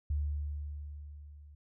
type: tone with level ramp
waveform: sine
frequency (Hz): 73.42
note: D2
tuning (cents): 0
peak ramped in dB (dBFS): -28 to -51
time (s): 0.1-1.55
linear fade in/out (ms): 5
effects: none